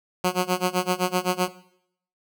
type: tone with tremolo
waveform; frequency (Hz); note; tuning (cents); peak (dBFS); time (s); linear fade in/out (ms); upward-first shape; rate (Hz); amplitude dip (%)
10% pulse; 181.9; F#3; -29; -10; 0.24-1.48; 2; sine; 7.8; 95
effects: noise-tail reverb RT60 0.7 s tail -17 dB re dry